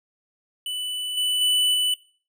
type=tone with level steps; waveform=square; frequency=2983 Hz; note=F#7; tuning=13 cents sharp; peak=-28 / -22 / -19 / -21 dBFS; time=0.66-1.94 s; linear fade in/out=2 ms; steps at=1.17 / 1.41 / 1.74 s; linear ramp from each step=5 ms; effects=noise-tail reverb RT60 0.4 s tail -20 dB re dry